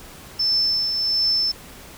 sine tone with tremolo, 5290 Hz, E8, 5 cents sharp, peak -16 dBFS, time 0.39-1.52 s, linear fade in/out 10 ms, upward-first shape triangle, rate 1.4 Hz, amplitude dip 45%, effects pink hiss -42 dBFS RMS until 1.97 s

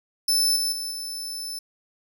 sawtooth tone with level steps, 5274 Hz, E8, in tune, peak -16 / -20 / -26 / -28 dBFS, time 0.28-1.59 s, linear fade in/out 5 ms, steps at 0.56 / 0.72 / 0.91 s, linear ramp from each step 5 ms, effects none

